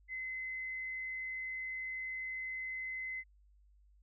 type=tone; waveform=sine; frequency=2047 Hz; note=C7; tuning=38 cents flat; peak=-38 dBFS; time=0.08-3.24 s; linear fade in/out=50 ms; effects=added 50 Hz sine -62 dBFS peak until 4.02 s